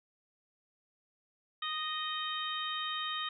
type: harmonic tone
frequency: 620 Hz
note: D#5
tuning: 6 cents flat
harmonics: 2 / 3 / 4 / 5 / 6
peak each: -38 / -42 / -48 / -40 / -39 dBFS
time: 1.62-3.29 s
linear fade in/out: 5 ms
effects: none